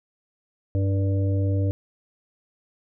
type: harmonic tone with a mistuned harmonic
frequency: 98 Hz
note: G2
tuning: in tune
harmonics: 1 / 3 / 5 / 6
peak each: -20 / -30 / -34 / -36 dBFS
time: 0.75-1.71 s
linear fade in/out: 0 ms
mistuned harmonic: 5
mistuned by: -27 cents
effects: none